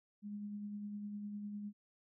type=tone with tremolo; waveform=sine; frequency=206.3 Hz; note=G#3; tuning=11 cents flat; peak=-40 dBFS; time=0.22-1.73 s; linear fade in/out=50 ms; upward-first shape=sine; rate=9.9 Hz; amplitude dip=30%; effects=none